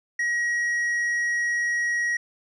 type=tone with tanh clipping; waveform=sine; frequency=1901 Hz; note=A#6; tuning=33 cents sharp; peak=-23 dBFS; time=0.19-2.17 s; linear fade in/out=5 ms; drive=5 dB; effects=none